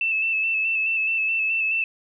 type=tone with vibrato; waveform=sine; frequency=2637 Hz; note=E7; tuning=in tune; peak=-20 dBFS; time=0.01-1.84 s; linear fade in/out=2 ms; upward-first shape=square; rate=4.7 Hz; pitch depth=24 cents each way; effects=none